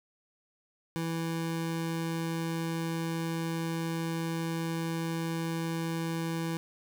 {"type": "tone", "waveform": "25% pulse", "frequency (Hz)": 164.81, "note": "E3", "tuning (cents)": 0, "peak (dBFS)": -27, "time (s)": [0.96, 6.57], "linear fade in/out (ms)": 0, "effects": []}